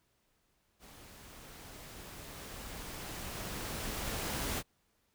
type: noise with level ramp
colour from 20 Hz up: pink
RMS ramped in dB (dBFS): -55 to -35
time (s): 0.79-4.63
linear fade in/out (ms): 50
effects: pink hiss -75 dBFS RMS until 5.14 s